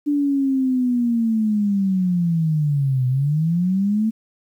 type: linear two-way sweep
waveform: sine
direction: down then up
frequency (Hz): 293.7 to 125.4 to 224.2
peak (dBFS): -16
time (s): 0.06-4.11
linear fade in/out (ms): 20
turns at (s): 3.07
effects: 9-bit